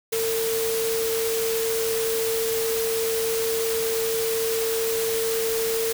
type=tone in noise; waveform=sine; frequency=451.7 Hz; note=A4; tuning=45 cents sharp; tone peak=-23 dBFS; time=0.12-5.93 s; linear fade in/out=10 ms; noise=white; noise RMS=-29 dBFS; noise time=0.12-5.93 s; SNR=+3 dB; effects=none